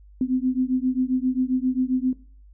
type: beating tone pair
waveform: sine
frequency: 253.1 / 260.6 Hz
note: B3 / C4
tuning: +43 / -7 cents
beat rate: 7.5 Hz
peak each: -23 dBFS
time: 0.21-2.13 s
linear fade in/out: 2 ms
effects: noise-tail reverb RT60 0.4 s tail -17 dB re dry + added 50 Hz sine -46 dBFS peak until 2.53 s